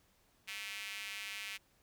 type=tone with high-pass filter; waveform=square; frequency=102.5 Hz; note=G#2; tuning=22 cents flat; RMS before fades=-44 dBFS; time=0.47-1.58 s; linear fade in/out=20 ms; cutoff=2400 Hz; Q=2.8; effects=pink hiss -71 dBFS RMS until 1.82 s